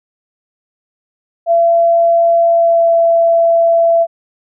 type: tone with pitch glide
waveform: sine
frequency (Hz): 676 to 670.6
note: E5 to E5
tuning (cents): +43 to +30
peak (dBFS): -7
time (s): 1.46-4.07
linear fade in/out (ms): 50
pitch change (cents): -13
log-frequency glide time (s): 2.44-2.91
effects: none